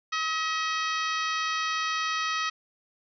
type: harmonic tone with a mistuned harmonic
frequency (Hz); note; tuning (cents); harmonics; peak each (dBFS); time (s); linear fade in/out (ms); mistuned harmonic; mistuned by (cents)
637; D#5; +41; 2 / 3 / 4 / 5 / 6 / 7 / 8 / 9; -29 / -33 / -35 / -37 / -39 / -40 / -41 / -42; 0.12-2.5; 10; 9; +40
effects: none